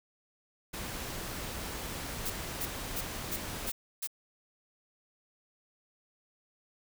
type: noise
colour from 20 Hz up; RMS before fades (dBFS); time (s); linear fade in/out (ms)
pink; -39; 0.73-3.7; 10
type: noise bursts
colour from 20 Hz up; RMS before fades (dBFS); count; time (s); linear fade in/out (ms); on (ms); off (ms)
blue; -35; 6; 2.25-4.074; 10; 54; 300
effects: none